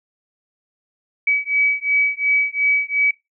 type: beating tone pair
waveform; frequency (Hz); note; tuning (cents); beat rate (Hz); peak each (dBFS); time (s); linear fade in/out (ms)
sine; 2278 / 2280.8; C#7 / C#7; +47 / +49; 2.8; -19; 1.27-3.11; 5
effects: noise-tail reverb RT60 0.2 s tail -20 dB re dry